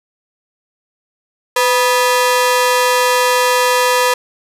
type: ring-modulated tone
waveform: sawtooth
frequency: 740 Hz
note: F#5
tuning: in tune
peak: -4 dBFS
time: 1.56-4.14 s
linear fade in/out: 5 ms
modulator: 237 Hz
effects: resampled to 32000 Hz + 7-bit

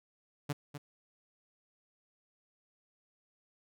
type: tone with echo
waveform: sawtooth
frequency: 145.2 Hz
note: D3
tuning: 19 cents flat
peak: -28 dBFS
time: 0.49-0.53 s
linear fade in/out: 10 ms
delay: 250 ms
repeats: 1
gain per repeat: -9 dB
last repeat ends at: 0.78 s
effects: none

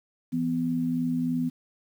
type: tone pair together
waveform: sine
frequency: 166.85 / 250 Hz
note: E3 / B3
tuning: +21 / +21 cents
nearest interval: perfect fifth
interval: 700 cents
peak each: -30 / -25 dBFS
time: 0.32-1.5 s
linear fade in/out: 20 ms
effects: 9-bit

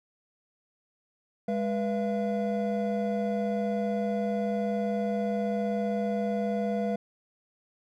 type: tone cluster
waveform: triangle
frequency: 206 / 487.2 / 679 Hz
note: G#3 / B4 / F5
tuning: -14 / -24 / -49 cents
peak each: -27 / -30 / -30 dBFS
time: 1.48-6.96 s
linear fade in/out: 5 ms
effects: none

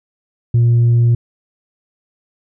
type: tone with tanh clipping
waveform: sine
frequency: 118.3 Hz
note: A#2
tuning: 26 cents sharp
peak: -9 dBFS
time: 0.54-1.15 s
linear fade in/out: 5 ms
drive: 1 dB
effects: none

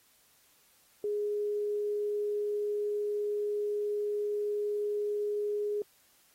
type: tone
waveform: sine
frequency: 415.3 Hz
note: G#4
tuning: in tune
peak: -29 dBFS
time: 1.04-5.82 s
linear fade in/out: 2 ms
effects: white hiss -65 dBFS RMS until 6.34 s + AAC 48 kbps

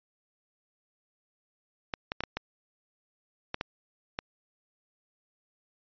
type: clicks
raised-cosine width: 0.3 ms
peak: -15 dBFS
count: 8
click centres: 1.938 / 2.119 / 2.206 / 2.237 / 2.37 / 3.544 / 3.611 / 4.189 s
effects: resampled to 11025 Hz

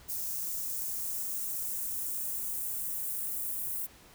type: noise with high-pass filter sweep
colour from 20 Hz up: violet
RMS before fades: -35 dBFS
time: 0.08-3.87 s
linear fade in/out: 20 ms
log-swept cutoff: 5800 to 9700 Hz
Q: 1.3
effects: pink hiss -56 dBFS RMS until 4.14 s

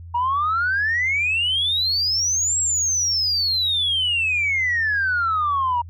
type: exponential two-way sweep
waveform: sine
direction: up then down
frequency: 939 to 7730 to 939 Hz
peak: -17 dBFS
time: 0.14-5.82 s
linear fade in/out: 10 ms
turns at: 2.59 s
effects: tanh soft clip ceiling -14 dBFS + added 85 Hz sine -35 dBFS peak until 5.89 s

